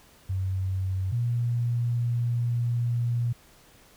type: tone pair in turn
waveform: sine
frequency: 94.5 / 119.36 Hz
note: F#2 / A#2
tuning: +37 / +41 cents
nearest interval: major third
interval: 404 cents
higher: second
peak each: -25 / -23 dBFS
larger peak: second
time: 0.29-1.12 / 1.12-3.33 s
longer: second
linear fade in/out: 10 ms
effects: pink hiss -56 dBFS RMS until 3.96 s